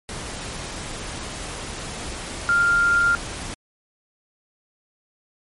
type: tone in noise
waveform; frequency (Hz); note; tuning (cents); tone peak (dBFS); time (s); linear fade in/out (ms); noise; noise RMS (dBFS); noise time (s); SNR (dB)
sine; 1396.9; F6; 0; -15; 2.49-3.15; 0; pink; -32; 0.09-3.54; +14
effects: MP3 48 kbps